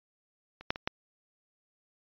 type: clicks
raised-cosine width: 0.3 ms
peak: -30 / -10 / -22 / -13 dBFS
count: 4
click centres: 0.61 / 0.705 / 0.759 / 0.875 s
effects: resampled to 11025 Hz